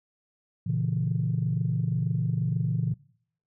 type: chord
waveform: sine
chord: A# diminished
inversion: none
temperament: equal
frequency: 116.54 / 138.59 / 164.81 Hz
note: A#2 / C#3 / E3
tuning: 0 / 0 / 0 cents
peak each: -28 dBFS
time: 0.66-2.94 s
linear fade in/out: 10 ms
effects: noise-tail reverb RT60 0.6 s tail -21 dB re dry + tanh soft clip ceiling -16 dBFS